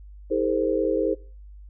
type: tone cluster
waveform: sine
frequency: 320.9 / 404.3 / 454.8 / 520 Hz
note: E4 / G#4 / A#4 / C5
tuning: -46 / -46 / -43 / -11 cents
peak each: -26 dBFS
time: 0.3-1.15 s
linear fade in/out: 20 ms
effects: noise-tail reverb RT60 0.4 s tail -21 dB re dry + added 50 Hz sine -41 dBFS peak until 1.69 s